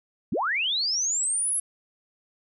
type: linear sweep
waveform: sine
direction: up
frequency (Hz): 127.5 to 11000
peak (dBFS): -23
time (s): 0.32-1.6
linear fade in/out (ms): 5
effects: none